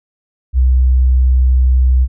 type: tone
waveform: sine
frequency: 63.7 Hz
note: C2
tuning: 46 cents flat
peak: -7 dBFS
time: 0.53-2.08 s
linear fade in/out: 50 ms
effects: none